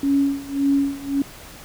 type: tone with tremolo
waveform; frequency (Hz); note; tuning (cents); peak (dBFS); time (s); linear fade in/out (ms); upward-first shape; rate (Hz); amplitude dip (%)
sine; 278.6; C#4; +9; -14; 0.03-1.22; 2; sine; 1.8; 90
effects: pink hiss -41 dBFS RMS until 1.64 s